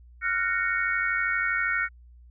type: chord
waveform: sine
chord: Gb major seventh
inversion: third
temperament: just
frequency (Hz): 1387.5 / 1480 / 1850 / 2220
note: F6 / Gb6 / Bb6 / Db7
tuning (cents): -12 / 0 / -14 / +2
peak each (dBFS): -29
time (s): 0.21-1.89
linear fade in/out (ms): 50
effects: added 60 Hz sine -48 dBFS peak until 2.3 s